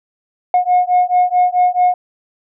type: beating tone pair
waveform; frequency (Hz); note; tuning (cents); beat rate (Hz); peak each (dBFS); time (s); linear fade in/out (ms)
sine; 720 / 724.6; F#5 / F#5; -47 / -36; 4.6; -12; 0.54-1.94; 2
effects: tanh soft clip ceiling -6 dBFS